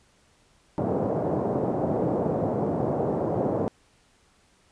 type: band-pass noise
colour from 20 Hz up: white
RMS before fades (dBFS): -26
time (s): 0.78-3.68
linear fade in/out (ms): 0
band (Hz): 100 to 650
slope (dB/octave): 24
effects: pink hiss -62 dBFS RMS until 4.71 s + resampled to 22050 Hz